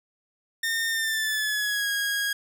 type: tone with pitch glide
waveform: sawtooth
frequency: 1822 to 1642.1 Hz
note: A#6 to G#6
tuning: -40 to -20 cents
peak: -21 dBFS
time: 0.63-2.33 s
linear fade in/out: 5 ms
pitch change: -180 cents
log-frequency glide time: 0.89-1.9 s
effects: none

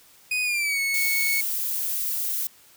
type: tone with pitch glide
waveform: 40% pulse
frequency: 2489 to 2205 Hz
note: D#7 to C#7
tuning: 0 to -10 cents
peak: -22 dBFS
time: 0.31-1.41 s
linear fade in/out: 5 ms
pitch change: -210 cents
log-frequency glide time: 0.43-0.8 s
type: noise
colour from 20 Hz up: violet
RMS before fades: -27 dBFS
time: 0.94-2.47 s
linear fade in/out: 2 ms
effects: white hiss -54 dBFS RMS until 2.76 s

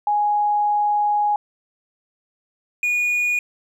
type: tone pair in turn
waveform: sine / triangle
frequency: 831 / 2450 Hz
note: G#5 / D#7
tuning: +1 / -27 cents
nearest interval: octave + perfect fifth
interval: 1872 cents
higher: second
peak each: -16 dBFS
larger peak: neither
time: 0.07-1.36 / 2.83-3.39 s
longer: first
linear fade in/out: 2 ms
effects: none

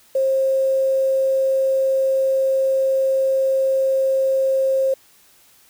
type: tone with quantisation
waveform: sine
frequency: 533 Hz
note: C5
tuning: 32 cents sharp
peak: -15 dBFS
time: 0.15-4.94 s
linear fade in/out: 5 ms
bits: 7
effects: white hiss -53 dBFS RMS until 5.69 s

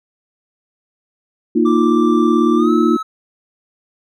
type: chord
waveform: sine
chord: Bb suspended fourth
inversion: none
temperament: equal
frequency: 233.1 / 311.1 / 349.2 Hz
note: Bb3 / Eb4 / F4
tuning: 0 / 0 / 0 cents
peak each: -15 dBFS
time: 1.55-2.97 s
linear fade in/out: 10 ms
type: tone with pitch glide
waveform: triangle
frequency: 1174.7 to 1295.9 Hz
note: D6 to E6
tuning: 0 to -30 cents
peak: -19 dBFS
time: 1.65-3.03 s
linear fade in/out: 10 ms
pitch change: +170 cents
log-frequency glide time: 2.56-2.71 s
effects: none

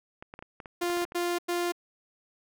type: clicks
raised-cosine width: 0.5 ms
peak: -27 dBFS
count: 12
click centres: 0.225 / 0.339 / 0.391 / 0.425 / 0.602 / 0.658 / 0.834 / 0.9 / 0.971 / 1.02 / 1.051 / 1.121 s
type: tone bursts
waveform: sawtooth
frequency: 349.2 Hz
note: F4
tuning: in tune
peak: -23 dBFS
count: 3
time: 0.81-1.722 s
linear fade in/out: 10 ms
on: 240 ms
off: 96 ms
effects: none

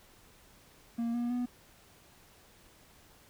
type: tone with pitch steps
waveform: triangle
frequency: 233.1 / 239.2 / 245.5 Hz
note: A#3 / A#3 / B3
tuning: 0 / +45 / -10 cents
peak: -28 dBFS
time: 0.98-1.46 s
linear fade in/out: 10 ms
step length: 160 ms
effects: pink hiss -60 dBFS RMS until 3.29 s

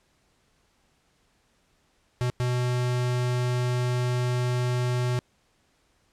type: tone bursts at uneven times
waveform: square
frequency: 123.9 Hz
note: B2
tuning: 6 cents sharp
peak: -24 dBFS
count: 2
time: 2.21-2.3 / 2.4-5.19 s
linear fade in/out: 0 ms
effects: pink hiss -67 dBFS RMS until 6.12 s + low-pass 9000 Hz 12 dB/octave

